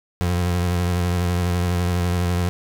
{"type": "tone with vibrato", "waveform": "30% pulse", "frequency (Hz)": 88.4, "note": "F2", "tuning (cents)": 22, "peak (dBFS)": -16, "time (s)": [0.21, 2.49], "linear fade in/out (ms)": 0, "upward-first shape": "triangle", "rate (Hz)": 12, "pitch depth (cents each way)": 45, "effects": []}